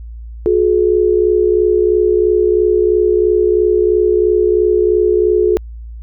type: tone pair together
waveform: sine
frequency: 362.4 / 425.4 Hz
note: F#4 / G#4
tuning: -36 / +42 cents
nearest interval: minor third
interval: 278 cents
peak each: -12 dBFS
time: 0.46-5.57 s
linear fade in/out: 0 ms
effects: added 57 Hz sine -27 dBFS peak until 6.02 s